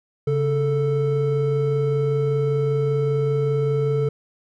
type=tone pair together; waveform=triangle; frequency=138.59 / 440.9 Hz; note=C#3 / A4; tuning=0 / +4 cents; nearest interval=octave + minor sixth; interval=2004 cents; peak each=-19 dBFS; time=0.27-4.09 s; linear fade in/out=5 ms; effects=none